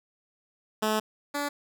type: tone pair in turn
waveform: 10% pulse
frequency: 215.9 / 288.2 Hz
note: A3 / D4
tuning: -33 / -33 cents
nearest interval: perfect fourth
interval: 500 cents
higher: second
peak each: -16 / -20 dBFS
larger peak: first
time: 0.82-1 / 1.34-1.49 s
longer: first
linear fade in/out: 10 ms
effects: none